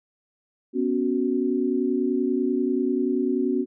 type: chord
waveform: sine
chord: B suspended second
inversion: none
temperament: equal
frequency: 246.9 / 277.2 / 370 Hz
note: B3 / C#4 / F#4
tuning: 0 / 0 / 0 cents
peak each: -25 dBFS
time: 0.73-3.66 s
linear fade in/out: 50 ms
effects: none